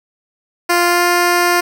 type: tone with pitch glide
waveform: 10% pulse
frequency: 348.8 to 351.2 Hz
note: F4 to F4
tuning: -2 to +10 cents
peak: -3 dBFS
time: 0.69-1.61 s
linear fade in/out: 10 ms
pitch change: +12 cents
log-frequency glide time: 0.86-1.04 s
effects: 7-bit